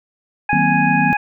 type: harmonic tone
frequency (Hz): 830.6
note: G#5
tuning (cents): 0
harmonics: 1 / 2 / 3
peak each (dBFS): -17 / -20 / -21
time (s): 0.49-1.17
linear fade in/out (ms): 5
type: chord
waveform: sine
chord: C half-diminished seventh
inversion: first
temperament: just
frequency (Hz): 156.98 / 188.37 / 235.5 / 261.6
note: Eb3 / Gb3 / Bb3 / C4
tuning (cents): +16 / +31 / +18 / 0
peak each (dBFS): -21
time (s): 0.53-1.13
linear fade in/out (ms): 0
effects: none